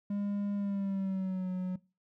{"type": "tone with pitch glide", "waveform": "triangle", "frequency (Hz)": [202.7, 183.74], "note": ["G#3", "F#3"], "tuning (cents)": [-42, -12], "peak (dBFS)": -29, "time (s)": [0.1, 1.76], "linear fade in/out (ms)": 5, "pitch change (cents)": -170, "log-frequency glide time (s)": [0.55, 1.5], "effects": ["noise-tail reverb RT60 0.3 s tail -21 dB re dry"]}